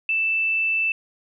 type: tone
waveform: sine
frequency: 2648 Hz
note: E7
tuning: 7 cents sharp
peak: -19 dBFS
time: 0.09-0.92 s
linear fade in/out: 2 ms
effects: none